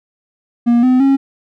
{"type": "tone with pitch steps", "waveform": "triangle", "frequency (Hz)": [237.4, 254.5, 272.6], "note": ["A#3", "C4", "C#4"], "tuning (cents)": [32, -48, -29], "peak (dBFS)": -6, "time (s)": [0.66, 1.17], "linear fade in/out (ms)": 20, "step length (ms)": 170, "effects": []}